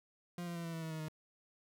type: tone with pitch steps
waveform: 40% pulse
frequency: 174.9 / 171.99 / 169.14 / 166.33 / 163.56 / 160.85 / 158.18 / 155.55 Hz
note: F3 / F3 / E3 / E3 / E3 / E3 / D#3 / D#3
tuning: +3 / -26 / +45 / +16 / -13 / -42 / +29 / 0 cents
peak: -39 dBFS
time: 0.38-1.084 s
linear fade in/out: 2 ms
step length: 88 ms
effects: none